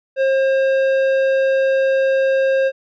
triangle tone with tanh clipping, 535 Hz, C5, 38 cents sharp, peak -15 dBFS, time 0.16-2.72 s, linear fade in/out 50 ms, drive 15 dB, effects none

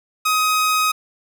sawtooth tone, 1259 Hz, D#6, 20 cents sharp, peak -12 dBFS, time 0.25-0.92 s, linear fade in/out 10 ms, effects none

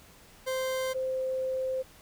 40% pulse / sine tone pair in turn, 521 / 521 Hz, C5 / C5, -7 / -7 cents, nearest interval unison, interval 0 cents, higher neither, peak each -28 dBFS, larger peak neither, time 0.46-0.94 / 0.94-1.83 s, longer second, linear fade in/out 20 ms, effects pink hiss -55 dBFS RMS until 2.01 s

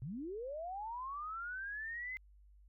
sine linear sweep, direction up, 113.2 to 2073 Hz, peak -40 dBFS, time 0.02-2.17 s, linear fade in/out 0 ms, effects added 50 Hz sine -59 dBFS peak until 2.68 s

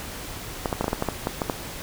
clicks, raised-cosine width 1 ms, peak -9 dBFS, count 11, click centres 0.658 / 0.728 / 0.81 / 0.843 / 0.881 / 0.931 / 1.024 / 1.087 / 1.271 / 1.418 / 1.498 s, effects pink hiss -36 dBFS RMS until 1.82 s

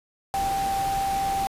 sine tone in noise, 784 Hz, G5, in tune, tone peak -23 dBFS, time 0.34-1.47 s, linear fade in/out 0 ms, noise pink, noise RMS -34 dBFS, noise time 0.34-1.47 s, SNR +8 dB, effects resampled to 32000 Hz

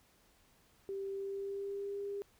sine tone with pitch glide, 391.8 to 401.9 Hz, G4 to G4, -1 to +43 cents, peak -37 dBFS, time 0.89-2.22 s, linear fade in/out 0 ms, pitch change +44 cents, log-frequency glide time 1.11-2.01 s, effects pink hiss -68 dBFS RMS until 2.39 s

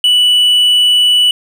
triangle tone, 2960 Hz, F#7, in tune, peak -5 dBFS, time 0.04-1.31 s, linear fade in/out 2 ms, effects none

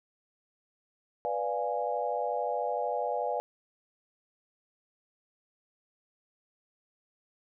sine chord, B diminished seventh, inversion none, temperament equal, 493.9 / 587.3 / 698.5 / 830.6 Hz, B4 / D5 / F5 / Ab5, 0 / 0 / 0 / 0 cents, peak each -34 dBFS, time 1.25-3.4 s, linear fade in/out 0 ms, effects none

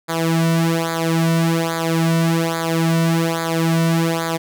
sawtooth tone with flanger, 164.81 Hz, E3, in tune, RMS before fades -18 dBFS, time 0.08-4.38 s, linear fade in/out 20 ms, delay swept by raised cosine 0.35 to 2.45 ms, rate 1.2 Hz, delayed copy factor -0.85, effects none

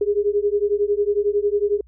sine beating tone pair, 405.1 / 416.1 Hz, G#4 / G#4, -43 / +3 cents, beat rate 11 Hz, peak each -20 dBFS, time 0.01-1.81 s, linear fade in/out 5 ms, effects added 60 Hz sine -47 dBFS peak until 1.87 s

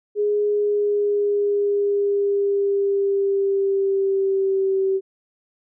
sine tone with pitch glide, 415 to 385 Hz, G#4 to G4, -1 to -31 cents, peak -17 dBFS, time 0.15-5.01 s, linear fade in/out 50 ms, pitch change -130 cents, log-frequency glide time 0.45-4.79 s, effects none

